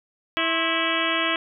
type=harmonic tone with a mistuned harmonic; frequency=328 Hz; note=E4; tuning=9 cents flat; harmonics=1 / 2 / 3 / 4 / 5 / 6 / 7 / 8 / 9 / 10; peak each=-30 / -30 / -30 / -30 / -30 / -30 / -30 / -30 / -30 / -30 dBFS; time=0.37-1.36 s; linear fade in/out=0 ms; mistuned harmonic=3; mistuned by=+130 cents; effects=none